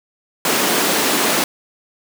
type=high-pass noise; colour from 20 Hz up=pink; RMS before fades=-17 dBFS; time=0.45-1.44 s; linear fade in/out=2 ms; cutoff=220 Hz; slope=24 dB/octave; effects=none